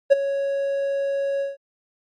triangle tone with ADSR envelope, 554.4 Hz, C#5, in tune, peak -5 dBFS, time 0.1-1.57 s, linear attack 23 ms, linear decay 18 ms, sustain -14 dB, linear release 160 ms, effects MP3 48 kbps

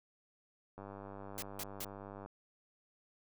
click train, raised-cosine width 1 ms, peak -34 dBFS, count 148, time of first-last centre 0.78-2.26 s, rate 99.3 Hz
white noise bursts, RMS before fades -42 dBFS, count 3, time 1.38-1.846 s, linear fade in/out 0 ms, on 42 ms, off 170 ms
effects none

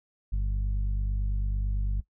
harmonic tone, 49 Hz, G1, in tune, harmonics 1 / 2 / 3 / 4, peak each -25 / -36 / -46 / -47 dBFS, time 0.32-2.01 s, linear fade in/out 10 ms, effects noise-tail reverb RT60 0.1 s tail -18 dB re dry

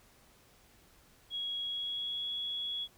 sine tone with pitch glide, 3317 to 3357 Hz, G#7 to G#7, -3 to +18 cents, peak -34 dBFS, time 1.3-2.88 s, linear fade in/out 50 ms, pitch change +21 cents, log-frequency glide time 1.64-2.32 s, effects pink hiss -63 dBFS RMS until 2.97 s

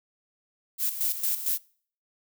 violet noise with tremolo, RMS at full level -26 dBFS, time 0.78-1.59 s, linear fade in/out 50 ms, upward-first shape square, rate 4.4 Hz, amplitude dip 65%, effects noise-tail reverb RT60 0.5 s tail -24 dB re dry

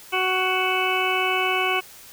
harmonic tone, 372.2 Hz, F#4, 10 cents sharp, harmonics 1 / 2 / 3 / 4 / 6 / 7 / 8, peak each -27 / -27 / -27 / -30 / -27 / -27 / -29 dBFS, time 0.12-1.81 s, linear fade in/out 20 ms, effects white hiss -45 dBFS RMS until 2.12 s

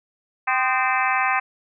harmonic tone with a mistuned harmonic, 259.2 Hz, C4, 16 cents flat, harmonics 3 / 4 / 5 / 6 / 7 / 8 / 9 / 10, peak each -24 / -25 / -26 / -27 / -27 / -28 / -29 / -29 dBFS, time 0.47-1.4 s, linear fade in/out 10 ms, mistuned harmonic 5, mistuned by -87 cents, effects none

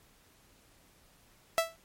sawtooth tone with exponential decay, 659.3 Hz, E5, in tune, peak -18 dBFS, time 1.58-1.76 s, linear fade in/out 0 ms, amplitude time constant 38 ms, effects pink hiss -63 dBFS RMS until 1.84 s + MP3 64 kbps

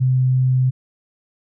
sine tone, 128.8 Hz, C3, 27 cents flat, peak -13 dBFS, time 0-0.71 s, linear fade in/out 20 ms, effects none

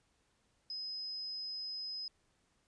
sine tone, 5060 Hz, D#8, 28 cents sharp, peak -39 dBFS, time 0.7-2.08 s, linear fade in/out 2 ms, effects pink hiss -75 dBFS RMS until 2.67 s + resampled to 22050 Hz

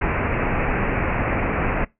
pink low-pass noise, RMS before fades -22 dBFS, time 0.01-1.85 s, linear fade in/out 10 ms, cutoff 2600 Hz, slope 96 dB/octave, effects noise-tail reverb RT60 0.2 s tail -22 dB re dry

